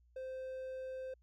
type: tone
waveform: triangle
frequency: 520 Hz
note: C5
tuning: 11 cents flat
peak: -39 dBFS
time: 0.16-1.14 s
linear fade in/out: 5 ms
effects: added 60 Hz sine -65 dBFS peak until 1.22 s